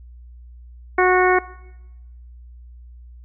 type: harmonic tone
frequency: 366.7 Hz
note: F#4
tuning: 15 cents flat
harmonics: 1 / 2 / 3 / 4 / 5 / 6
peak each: -16 / -19 / -21 / -22 / -23 / -24 dBFS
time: 0.98-1.39 s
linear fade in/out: 5 ms
effects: noise-tail reverb RT60 1.0 s tail -21 dB re dry + added 60 Hz sine -39 dBFS peak until 3.24 s